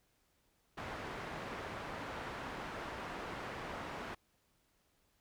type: low-pass noise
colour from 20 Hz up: white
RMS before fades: -44 dBFS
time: 0.77-4.15 s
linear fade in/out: 10 ms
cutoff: 1400 Hz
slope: 12 dB/octave
effects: pink hiss -75 dBFS RMS until 5.2 s